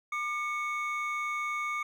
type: tone pair together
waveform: triangle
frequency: 1200 / 2216 Hz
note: D6 / C#7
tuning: +37 / -1 cents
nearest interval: major seventh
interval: 1062 cents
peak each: -31 / -32 dBFS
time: 0.12-1.83 s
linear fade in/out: 5 ms
effects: none